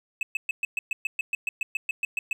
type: tone bursts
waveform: triangle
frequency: 2600 Hz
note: E7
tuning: 24 cents flat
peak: -22 dBFS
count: 16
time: 0.21-2.33 s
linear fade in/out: 2 ms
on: 20 ms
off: 120 ms
effects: none